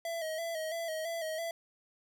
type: tone with vibrato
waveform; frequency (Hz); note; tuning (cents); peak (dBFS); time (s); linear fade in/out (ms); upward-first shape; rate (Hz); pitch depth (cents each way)
square; 650; E5; -24; -35; 0.05-1.51; 2; square; 3; 50
effects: none